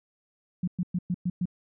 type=tone bursts; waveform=sine; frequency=178.6 Hz; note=F3; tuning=39 cents sharp; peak=-24 dBFS; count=6; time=0.63-1.456 s; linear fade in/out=5 ms; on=46 ms; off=110 ms; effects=none